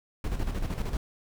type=noise with tremolo; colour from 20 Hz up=brown; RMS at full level=-28 dBFS; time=0.24-0.97 s; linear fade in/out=2 ms; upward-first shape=square; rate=13 Hz; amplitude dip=55%; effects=none